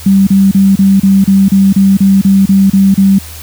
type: tone bursts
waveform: sine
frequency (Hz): 194.8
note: G3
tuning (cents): -11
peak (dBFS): -3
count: 13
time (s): 0.06-3.186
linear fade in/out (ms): 5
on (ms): 210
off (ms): 33
effects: added 79 Hz sine -28 dBFS peak until 3.42 s + white hiss -30 dBFS RMS until 3.42 s